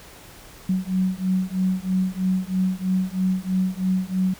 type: beating tone pair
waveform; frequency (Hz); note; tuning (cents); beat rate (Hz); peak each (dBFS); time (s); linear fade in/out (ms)
sine; 185 / 188.1; F#3 / F#3; 0 / +29; 3.1; -23; 0.69-4.34; 5
effects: pink hiss -45 dBFS RMS until 4.39 s